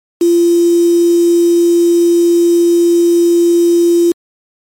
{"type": "tone with quantisation", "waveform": "sine", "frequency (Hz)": 342.9, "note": "F4", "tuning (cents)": -32, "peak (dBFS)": -6, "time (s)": [0.21, 4.12], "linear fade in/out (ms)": 5, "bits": 4, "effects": ["MP3 64 kbps"]}